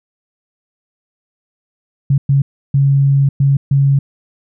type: tone bursts at uneven times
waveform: sine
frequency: 138.59 Hz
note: C#3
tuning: in tune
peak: -8 dBFS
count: 5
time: 2.1-2.18 / 2.29-2.42 / 2.74-3.29 / 3.4-3.57 / 3.71-3.99 s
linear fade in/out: 5 ms
effects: none